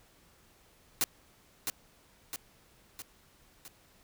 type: noise with echo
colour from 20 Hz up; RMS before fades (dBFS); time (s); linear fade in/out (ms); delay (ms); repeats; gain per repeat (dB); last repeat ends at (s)
white; -28; 1.01-1.04; 0; 660; 4; -5; 3.68
effects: pink hiss -63 dBFS RMS until 4.03 s